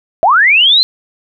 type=linear sweep; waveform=sine; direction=up; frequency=610 to 4186 Hz; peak=-5 dBFS; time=0.23-0.83 s; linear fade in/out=0 ms; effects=none